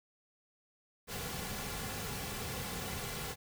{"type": "noise with comb filter", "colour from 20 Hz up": "pink", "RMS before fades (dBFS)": -40, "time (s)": [1.07, 3.36], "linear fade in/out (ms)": 50, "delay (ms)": 3.2, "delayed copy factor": -0.55, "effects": []}